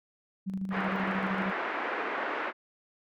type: tone with tremolo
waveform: sine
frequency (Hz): 191.5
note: G3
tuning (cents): -40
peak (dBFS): -29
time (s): 0.46-1.52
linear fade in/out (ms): 20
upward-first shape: square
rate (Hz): 13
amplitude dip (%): 50
type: band-pass noise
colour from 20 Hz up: white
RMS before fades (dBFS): -33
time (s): 0.7-2.53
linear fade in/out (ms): 50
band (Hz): 290 to 1900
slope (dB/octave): 24
effects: none